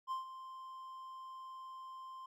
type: tone with ADSR envelope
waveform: triangle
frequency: 1046.5 Hz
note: C6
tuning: in tune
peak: -33 dBFS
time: 0.07-2.26 s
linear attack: 44 ms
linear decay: 130 ms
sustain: -12 dB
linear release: 4 ms
effects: none